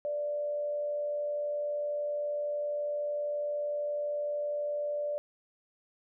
sine tone with frequency modulation, 587.3 Hz, D5, in tune, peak -30 dBFS, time 0.05-5.18 s, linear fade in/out 0 ms, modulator 88.9 Hz, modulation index 0.21, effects none

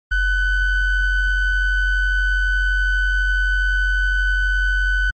triangle ring-modulated tone, 773 Hz, G5, 24 cents flat, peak -10 dBFS, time 0.11-5.11 s, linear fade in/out 10 ms, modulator 727 Hz, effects MP3 32 kbps

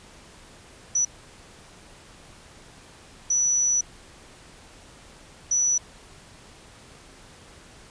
sine tone bursts at uneven times, 5920 Hz, F#8, in tune, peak -19 dBFS, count 3, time 0.95-1.05 / 3.3-3.81 / 5.51-5.78 s, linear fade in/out 5 ms, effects pink hiss -49 dBFS RMS until 7.9 s + resampled to 22050 Hz

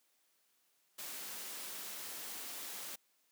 white noise, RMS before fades -45 dBFS, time 0.98-2.96 s, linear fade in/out 10 ms, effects white hiss -75 dBFS RMS until 3.31 s + high-pass 200 Hz 12 dB/octave

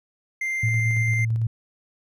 triangle tone, 2093 Hz, C7, in tune, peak -22 dBFS, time 0.41-1.25 s, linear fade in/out 5 ms
sine tone with tremolo, 113.3 Hz, A#2, 49 cents flat, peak -19 dBFS, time 0.63-1.47 s, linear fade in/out 5 ms, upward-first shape square, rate 8.9 Hz, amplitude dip 25%
effects none

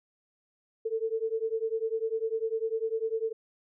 sine beating tone pair, 442.2 / 452.2 Hz, A4 / A4, +9 / +47 cents, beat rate 10 Hz, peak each -31 dBFS, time 0.85-3.33 s, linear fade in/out 10 ms, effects none

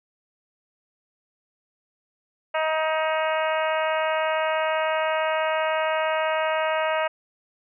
harmonic tone, 315.3 Hz, D#4, 23 cents sharp, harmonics 2 / 3 / 4 / 5 / 6 / 7 / 8 / 9, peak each -24 / -28 / -30 / -32 / -34 / -35 / -36 / -37 dBFS, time 2.54-7.08 s, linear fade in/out 10 ms, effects none

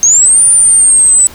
sine linear two-way sweep, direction up then down, 6300 to 9380 to 7920 Hz, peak -3 dBFS, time 0.03-1.27 s, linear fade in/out 0 ms, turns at 0.44 s, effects pink hiss -33 dBFS RMS until 1.34 s

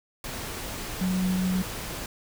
sine tone in noise, 185 Hz, F#3, in tune, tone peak -23 dBFS, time 1.01-1.62 s, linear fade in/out 2 ms, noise pink, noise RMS -35 dBFS, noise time 0.24-2.06 s, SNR +9 dB, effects none

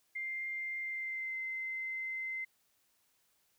sine tone with pitch glide, 2101 to 2070 Hz, C7 to C7, +7 to -19 cents, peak -36 dBFS, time 0.15-2.45 s, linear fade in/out 10 ms, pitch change -26 cents, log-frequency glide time 0.77-1.36 s, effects white hiss -74 dBFS RMS until 3.58 s

